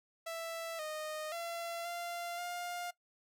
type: tone with pitch steps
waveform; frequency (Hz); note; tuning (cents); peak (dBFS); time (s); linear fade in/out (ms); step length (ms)
sawtooth; 661 / 617 / 679 / 692 / 705; E5 / D#5 / F5 / F5 / F5; +5 / -15 / -49 / -16 / +16; -35; 0.26-2.91; 10; 530
effects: noise-tail reverb RT60 0.1 s tail -19 dB re dry